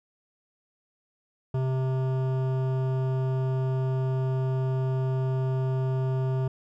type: tone with hard clipping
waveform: sine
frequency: 130.81 Hz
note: C3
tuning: in tune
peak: -26 dBFS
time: 1.54-6.48 s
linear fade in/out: 5 ms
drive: 14 dB
effects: none